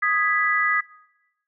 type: chord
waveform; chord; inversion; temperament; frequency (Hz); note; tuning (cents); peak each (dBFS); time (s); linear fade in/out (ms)
sine; G# minor; second; equal; 1244.5 / 1661.2 / 1975.5; D#6 / G#6 / B6; 0 / 0 / 0; -23 / -24 / -22; 0.02-0.81; 10
effects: noise-tail reverb RT60 1.0 s tail -22 dB re dry